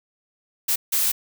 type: noise bursts at uneven times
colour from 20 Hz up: blue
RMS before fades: -21 dBFS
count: 2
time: 0.68-0.76 / 0.92-1.12 s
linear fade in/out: 10 ms
effects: none